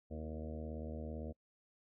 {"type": "harmonic tone with a mistuned harmonic", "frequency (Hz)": 77.78, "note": "D#2", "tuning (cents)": 0, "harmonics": [1, 2, 3, 4, 5, 6, 7, 8, 9], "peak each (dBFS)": [-44, -52, -47, -53, -60, -51, -52, -54, -60], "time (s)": [0.1, 1.33], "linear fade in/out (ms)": 20, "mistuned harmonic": 4, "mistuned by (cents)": 53, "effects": ["noise-tail reverb RT60 0.1 s tail -26 dB re dry"]}